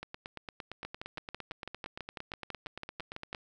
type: two click trains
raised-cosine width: 0.3 ms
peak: -23 / -24 dBFS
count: 16 / 30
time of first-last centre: 0.85-3.329 / 0.03-3.348 s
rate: 6.05 / 8.74 Hz
effects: none